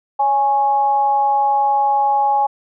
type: tone with amplitude modulation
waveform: sine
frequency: 830.6 Hz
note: G#5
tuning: in tune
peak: -10 dBFS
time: 0.19-2.47 s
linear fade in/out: 10 ms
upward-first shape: sine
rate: 269 Hz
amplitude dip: 55%
effects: none